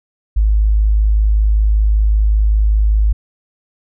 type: tone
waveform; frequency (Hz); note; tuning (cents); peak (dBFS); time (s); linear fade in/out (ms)
sine; 52.6; G#1; +23; -9; 0.36-3.13; 10
effects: none